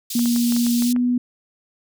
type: high-pass noise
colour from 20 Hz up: pink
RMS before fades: -29 dBFS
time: 0.1-0.93 s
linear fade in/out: 5 ms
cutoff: 3700 Hz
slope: 24 dB/octave
type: tone with pitch glide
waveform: sine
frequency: 238 to 245.8 Hz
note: A#3 to B3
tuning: +36 to -8 cents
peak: -16 dBFS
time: 0.15-1.18 s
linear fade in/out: 5 ms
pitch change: +56 cents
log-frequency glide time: 0.8-0.94 s
type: clicks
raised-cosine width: 0.5 ms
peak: -20 dBFS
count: 8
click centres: 0.193 / 0.258 / 0.362 / 0.523 / 0.565 / 0.666 / 0.823 / 0.963 s
effects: none